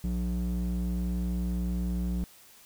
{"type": "tone with band-pass filter", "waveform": "square", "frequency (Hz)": 59.9, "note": "A#1", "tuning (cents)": 48, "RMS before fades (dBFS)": -30, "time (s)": [0.04, 2.24], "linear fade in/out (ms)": 0, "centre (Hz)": 130, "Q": 6.5, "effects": ["white hiss -55 dBFS RMS until 2.65 s"]}